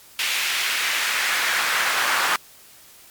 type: noise with high-pass filter sweep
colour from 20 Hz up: brown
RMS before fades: -22 dBFS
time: 0.19-2.36 s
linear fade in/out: 2 ms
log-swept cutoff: 2600 to 1300 Hz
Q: 1.5
effects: white hiss -48 dBFS RMS until 3.1 s + MP3 96 kbps